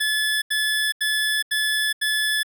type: tone bursts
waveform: 25% pulse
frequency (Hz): 1724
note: A6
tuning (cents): -36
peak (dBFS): -16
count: 5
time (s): 0-2.432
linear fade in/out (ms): 10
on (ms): 420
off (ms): 83
effects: none